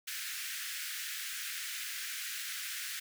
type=high-pass noise; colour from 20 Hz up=pink; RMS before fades=-40 dBFS; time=0.07-3 s; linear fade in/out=10 ms; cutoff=1500 Hz; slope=48 dB/octave; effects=none